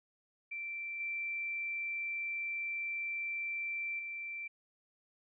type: tone with level steps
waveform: sine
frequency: 2345 Hz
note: D7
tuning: 3 cents flat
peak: -38 / -35 / -39 dBFS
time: 0.51-4.48 s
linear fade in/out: 10 ms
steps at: 1 / 3.99 s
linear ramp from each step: 2 ms
effects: none